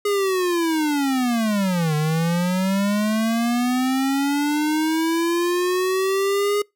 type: linear two-way sweep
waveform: square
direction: down then up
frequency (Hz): 414.5 to 150 to 414.5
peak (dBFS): -19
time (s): 0.05-6.62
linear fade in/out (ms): 5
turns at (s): 1.95
effects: noise-tail reverb RT60 0.2 s tail -25 dB re dry